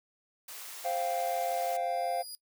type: high-pass noise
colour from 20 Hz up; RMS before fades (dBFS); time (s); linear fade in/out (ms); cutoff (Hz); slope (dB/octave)
white; -44; 0.48-1.77; 5; 570; 12
type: chord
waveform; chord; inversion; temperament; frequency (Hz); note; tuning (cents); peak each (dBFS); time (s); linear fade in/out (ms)
triangle; C suspended fourth; none; equal; 523.3 / 698.5 / 784; C5 / F5 / G5; 0 / 0 / 0; -34 / -29 / -35; 0.84-2.23; 20
type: tone with exponential growth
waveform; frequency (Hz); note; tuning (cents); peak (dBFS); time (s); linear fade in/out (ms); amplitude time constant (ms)
20% pulse; 4892; D#8; -30; -34; 1.15-2.35; 0; 260
effects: noise-tail reverb RT60 0.1 s tail -21 dB re dry